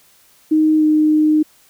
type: tone with pitch glide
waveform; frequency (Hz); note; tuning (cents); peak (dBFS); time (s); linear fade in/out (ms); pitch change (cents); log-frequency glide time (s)
sine; 311.1 to 307; D#4 to D#4; 0 to -23; -10; 0.51-1.43; 10; -23; 0.77-0.84
effects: white hiss -52 dBFS RMS until 1.69 s